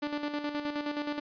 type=tone with tremolo; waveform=sawtooth; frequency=293.7 Hz; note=D4; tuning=in tune; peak=-26 dBFS; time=0.02-1.2 s; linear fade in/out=10 ms; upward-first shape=square; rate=9.5 Hz; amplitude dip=55%; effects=resampled to 11025 Hz